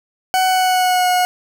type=tone with pitch glide; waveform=40% pulse; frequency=748 to 726.3 Hz; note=F#5 to F#5; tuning=+19 to -32 cents; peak=-12 dBFS; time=0.34-1.25 s; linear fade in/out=0 ms; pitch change=-51 cents; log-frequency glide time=0.45-1.09 s; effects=none